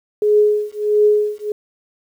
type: tone with tremolo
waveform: sine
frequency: 420 Hz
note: G#4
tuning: 19 cents sharp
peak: -8 dBFS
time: 0.22-1.52 s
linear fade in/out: 2 ms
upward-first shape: triangle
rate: 1.5 Hz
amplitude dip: 100%
effects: 8-bit